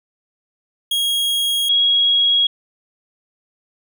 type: tone pair in turn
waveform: 45% pulse / sine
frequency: 3285 / 3308 Hz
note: G#7 / G#7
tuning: -20 / -8 cents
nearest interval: unison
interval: 12 cents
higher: second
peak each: -16 / -12 dBFS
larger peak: second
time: 0.91-1.69 / 1.69-2.47 s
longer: neither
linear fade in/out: 5 ms
effects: none